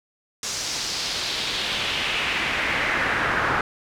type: noise with band-pass filter sweep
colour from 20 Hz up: brown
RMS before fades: -25 dBFS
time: 0.43-3.61 s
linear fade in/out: 2 ms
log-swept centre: 6200 to 1400 Hz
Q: 2.2
effects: none